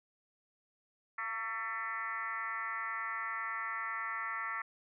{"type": "tone with frequency modulation", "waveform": "sine", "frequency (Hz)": 1563, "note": "G6", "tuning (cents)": -6, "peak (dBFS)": -35, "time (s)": [1.18, 4.62], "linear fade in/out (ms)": 5, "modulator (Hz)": 218, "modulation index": 2.4, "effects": []}